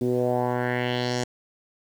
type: tone with low-pass filter sweep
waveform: 10% pulse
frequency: 123.47 Hz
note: B2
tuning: in tune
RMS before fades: -25 dBFS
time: 0.01-1.24 s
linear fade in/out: 5 ms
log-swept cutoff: 310 to 7000 Hz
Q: 2.7
effects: 8-bit